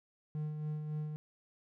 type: tone with tremolo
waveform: triangle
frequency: 152.2 Hz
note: D#3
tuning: 38 cents flat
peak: -32 dBFS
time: 0.35-1.16 s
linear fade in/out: 0 ms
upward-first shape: sine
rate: 3.6 Hz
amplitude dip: 40%
effects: none